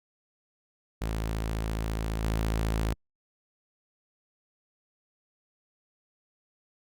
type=tone with level steps; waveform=sawtooth; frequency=54.6 Hz; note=A1; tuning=13 cents flat; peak=-25 / -22 dBFS; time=1.01-2.94 s; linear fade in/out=10 ms; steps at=2.23 s; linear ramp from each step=5 ms; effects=Opus 48 kbps